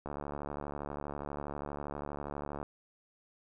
click train, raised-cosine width 1 ms, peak -25 dBFS, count 187, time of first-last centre 0.06-2.629 s, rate 72.4 Hz, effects none

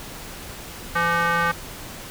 square tone with band-pass filter, 169.9 Hz, F3, 47 cents flat, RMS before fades -21 dBFS, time 0.95-1.52 s, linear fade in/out 10 ms, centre 1400 Hz, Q 2.8, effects pink hiss -37 dBFS RMS until 2.1 s

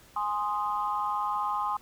sine chord, Ab major, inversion none, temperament equal, 830.6 / 1046.5 / 1244.5 Hz, Ab5 / C6 / Eb6, 0 / 0 / 0 cents, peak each -31 / -30 / -32 dBFS, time 0.16-1.77 s, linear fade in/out 5 ms, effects tanh soft clip ceiling -17 dBFS + pink hiss -56 dBFS RMS until 1.81 s

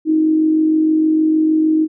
sine tone with amplitude modulation, 314.1 Hz, D#4, 16 cents sharp, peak -9 dBFS, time 0.05-1.88 s, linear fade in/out 50 ms, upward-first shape sine, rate 46.5 Hz, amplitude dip 40%, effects none

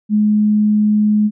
sine tone, 211 Hz, G#3, 28 cents sharp, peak -10 dBFS, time 0.09-1.31 s, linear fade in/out 50 ms, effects none

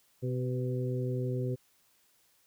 harmonic tone with a mistuned harmonic, 127 Hz, B2, 49 cents sharp, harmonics 1 / 2 / 3 / 4, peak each -31 / -39 / -37 / -40 dBFS, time 0.22-1.56 s, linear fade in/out 20 ms, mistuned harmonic 4, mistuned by -25 cents, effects white hiss -68 dBFS RMS until 2.46 s

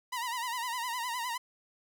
sawtooth tone with vibrato, 965 Hz, B5, 40 cents flat, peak -29 dBFS, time 0.12-1.38 s, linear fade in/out 10 ms, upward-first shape sine, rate 9.8 Hz, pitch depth 92 cents each way, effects none

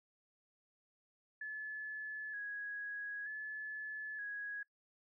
sine tone with vibrato, 1692 Hz, G#6, 32 cents sharp, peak -40 dBFS, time 1.41-4.63 s, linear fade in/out 5 ms, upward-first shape square, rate 0.54 Hz, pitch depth 31 cents each way, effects noise-tail reverb RT60 0.1 s tail -21 dB re dry

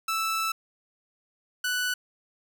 sawtooth tone pair in turn, 1318.5 / 1485.5 Hz, E6 / F#6, 0 / +6 cents, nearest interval major second, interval 206 cents, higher second, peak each -22 dBFS, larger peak neither, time 0.08-0.52 / 1.64-1.94 s, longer first, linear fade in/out 5 ms, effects none

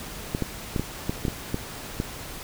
clicks, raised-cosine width 3 ms, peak -12 dBFS, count 9, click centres 0.349 / 0.423 / 0.762 / 0.796 / 1.095 / 1.252 / 1.282 / 1.544 / 2.001 s, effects pink hiss -38 dBFS RMS until 2.43 s

